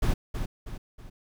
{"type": "noise with echo", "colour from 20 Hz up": "brown", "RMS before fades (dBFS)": -23, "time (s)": [0.02, 0.14], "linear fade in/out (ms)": 10, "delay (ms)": 320, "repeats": 3, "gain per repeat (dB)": -7, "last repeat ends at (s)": 1.1, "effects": []}